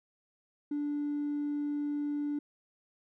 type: tone with hard clipping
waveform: sine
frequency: 292 Hz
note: D4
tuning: 10 cents flat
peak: -31 dBFS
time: 0.71-2.39 s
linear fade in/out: 5 ms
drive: 1 dB
effects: none

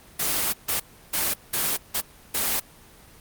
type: noise bursts at uneven times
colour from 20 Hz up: white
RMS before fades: -24 dBFS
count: 6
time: 0.19-0.53 / 0.68-0.8 / 1.13-1.34 / 1.53-1.77 / 1.94-2.01 / 2.34-2.6 s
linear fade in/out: 10 ms
effects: pink hiss -50 dBFS RMS until 3.2 s + Opus 24 kbps

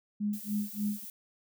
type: tone with tremolo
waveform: sine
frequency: 207.7 Hz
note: G#3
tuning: in tune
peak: -27 dBFS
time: 0.2-1.05 s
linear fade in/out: 10 ms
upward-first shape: sine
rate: 3.4 Hz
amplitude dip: 100%
type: noise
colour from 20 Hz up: violet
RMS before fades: -44 dBFS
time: 0.33-1.1 s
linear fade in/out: 2 ms
effects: none

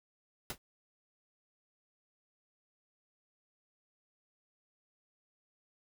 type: noise with exponential decay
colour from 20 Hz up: pink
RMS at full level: -33 dBFS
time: 0.5-0.58 s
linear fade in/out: 1 ms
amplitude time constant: 17 ms
effects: none

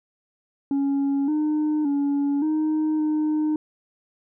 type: tone with pitch steps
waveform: sine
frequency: 278.2 / 304.1 / 283.7 / 309.9 / 306.4 Hz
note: C#4 / D#4 / C#4 / D#4 / D#4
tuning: +6 / -40 / +40 / -7 / -27 cents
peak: -17 dBFS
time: 0.71-3.56 s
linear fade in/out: 2 ms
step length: 570 ms
effects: tanh soft clip ceiling -19 dBFS

